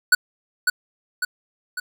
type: tone with echo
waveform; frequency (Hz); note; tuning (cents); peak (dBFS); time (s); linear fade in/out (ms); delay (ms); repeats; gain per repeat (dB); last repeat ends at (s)
square; 1480; F#6; 0; -11; 0.12-0.15; 5; 550; 3; -5; 1.8
effects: none